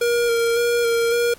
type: tone with vibrato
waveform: square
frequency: 470 Hz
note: A#4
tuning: 14 cents sharp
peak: -17 dBFS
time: 0.01-1.34 s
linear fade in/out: 5 ms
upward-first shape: square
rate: 1.8 Hz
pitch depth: 18 cents each way
effects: pink hiss -46 dBFS RMS until 1.38 s + MP3 64 kbps